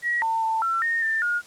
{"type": "tone with pitch steps", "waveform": "sine", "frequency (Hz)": [1912, 901, 891, 1348, 1843, 1787, 1430], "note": ["A#6", "A5", "A5", "E6", "A#6", "A6", "F6"], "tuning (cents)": [43, 41, 22, 38, -20, 26, 41], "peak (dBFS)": -21, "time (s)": [0.02, 1.42], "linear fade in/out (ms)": 50, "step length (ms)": 200, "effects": ["white hiss -49 dBFS RMS until 1.46 s", "low-pass 9000 Hz 12 dB/octave"]}